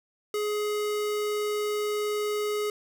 square tone, 419.3 Hz, G#4, 17 cents sharp, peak -27 dBFS, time 0.34-2.7 s, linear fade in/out 2 ms, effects none

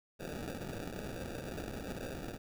white noise with sample-and-hold, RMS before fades -42 dBFS, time 0.19-2.38 s, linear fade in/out 20 ms, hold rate 1050 Hz, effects none

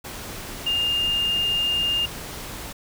sine tone in noise, 2816 Hz, F7, 14 cents sharp, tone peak -20 dBFS, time 0.66-2.06 s, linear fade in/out 10 ms, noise pink, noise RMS -35 dBFS, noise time 0.04-2.73 s, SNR +12 dB, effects none

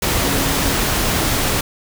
sine tone in noise, 275.4 Hz, C#4, 11 cents flat, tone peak -26 dBFS, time 0.24-0.74 s, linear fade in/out 5 ms, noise pink, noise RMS -18 dBFS, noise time 0.02-1.61 s, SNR -11 dB, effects none

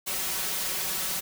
white noise with comb filter, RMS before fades -30 dBFS, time 0.06-1.21 s, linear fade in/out 20 ms, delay 5.3 ms, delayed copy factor +0.95, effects none

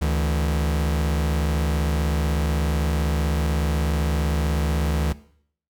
45% pulse tone pair together, 72.7 / 161.33 Hz, D2 / E3, -17 / -37 cents, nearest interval octave + major second, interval 1380 cents, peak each -21 / -27 dBFS, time 0.01-5.13 s, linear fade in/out 10 ms, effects noise-tail reverb RT60 0.6 s tail -18 dB re dry

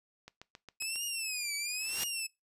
click train, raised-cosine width 0.2 ms, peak -30 dBFS, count 6, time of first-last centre 0.28-0.958 s, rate 7.37 Hz
15% pulse tone with vibrato, 2552 Hz, D#7, 43 cents sharp, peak -27 dBFS, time 0.8-2.27 s, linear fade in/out 10 ms, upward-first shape triangle, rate 1 Hz, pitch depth 200 cents each way
white noise with exponential growth, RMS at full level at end -32 dBFS, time 1.69-2.04 s, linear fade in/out 5 ms, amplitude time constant 76 ms
effects noise-tail reverb RT60 0.2 s tail -21 dB re dry + resampled to 32000 Hz

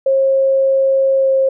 sine tone with pitch glide, 538 to 534.3 Hz, C5 to C5, +48 to +36 cents, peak -10 dBFS, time 0.06-1.49 s, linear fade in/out 5 ms, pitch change -12 cents, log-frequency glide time 1.17-1.3 s, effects none

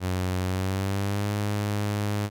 sawtooth tone with pitch glide, 92 to 103.27 Hz, F#2 to G#2, -9 to -9 cents, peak -21 dBFS, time 0-2.3 s, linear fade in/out 50 ms, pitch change +200 cents, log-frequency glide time 0.43-1.31 s, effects none

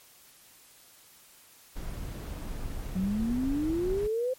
brown noise, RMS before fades -36 dBFS, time 1.75-4.08 s, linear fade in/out 20 ms
sine exponential sweep, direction up, 180.9 to 523.3 Hz, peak -26 dBFS, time 2.95-4.34 s, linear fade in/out 10 ms
effects white hiss -56 dBFS RMS until 4.38 s + MP3 64 kbps

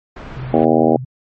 pink noise, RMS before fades -31 dBFS, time 0.16-0.65 s, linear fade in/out 5 ms
sine tone with vibrato, 129 Hz, C3, 24 cents flat, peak -24 dBFS, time 0.36-1.05 s, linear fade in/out 10 ms, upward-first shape sine, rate 18 Hz, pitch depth 80 cents each way
harmonic tone, 79.4 Hz, D#2, 36 cents sharp, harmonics 3 / 4 / 5 / 6 / 7 / 8 / 9 / 10, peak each -16 / -17 / -18 / -19 / -19 / -20 / -21 / -21 dBFS, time 0.53-0.97 s, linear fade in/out 10 ms
effects low-pass 2000 Hz 12 dB/octave + MP3 32 kbps

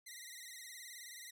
10% pulse tone with vibrato, 1970 Hz, B6, 5 cents flat, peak -40 dBFS, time 0.06-1.31 s, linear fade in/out 10 ms, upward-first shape sine, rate 19 Hz, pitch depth 100 cents each way, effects none

